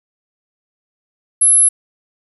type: tone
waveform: sine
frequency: 11000 Hz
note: F9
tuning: 27 cents flat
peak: -6 dBFS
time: 1.41-1.69 s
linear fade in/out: 10 ms
effects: tanh soft clip ceiling -4 dBFS + 8-bit

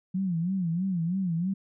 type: tone with vibrato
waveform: sine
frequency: 178.1 Hz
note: F3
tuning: 34 cents sharp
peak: -25 dBFS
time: 0.14-1.54 s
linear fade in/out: 10 ms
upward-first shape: sine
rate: 3.1 Hz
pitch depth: 150 cents each way
effects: none

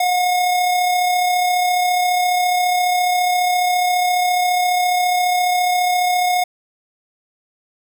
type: tone with amplitude modulation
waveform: square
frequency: 722 Hz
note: F#5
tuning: 43 cents flat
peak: -14 dBFS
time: 0-6.44 s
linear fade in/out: 5 ms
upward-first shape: sine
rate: 34.6 Hz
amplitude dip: 30%
effects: none

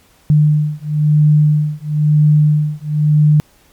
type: beating tone pair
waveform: sine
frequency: 150.2 / 151.2 Hz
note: D3 / D#3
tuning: +39 / -49 cents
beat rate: 1 Hz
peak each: -12 dBFS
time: 0.3-3.4 s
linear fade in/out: 0 ms
effects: pink hiss -51 dBFS RMS until 3.72 s + MP3 96 kbps

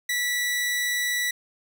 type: tone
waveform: sawtooth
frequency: 1956 Hz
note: B6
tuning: 17 cents flat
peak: -20 dBFS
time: 0.09-1.31 s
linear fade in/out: 5 ms
effects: none

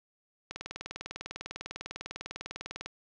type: click train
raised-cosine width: 0.2 ms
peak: -20 dBFS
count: 48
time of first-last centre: 0.51-2.86 s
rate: 20 Hz
effects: low-pass 7000 Hz 12 dB/octave + 10-bit

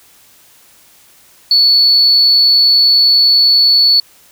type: tone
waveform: sine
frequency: 4435 Hz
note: C#8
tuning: in tune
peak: -5 dBFS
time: 1.51-4 s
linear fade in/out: 2 ms
effects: tanh soft clip ceiling -1 dBFS + white hiss -46 dBFS RMS until 4.31 s

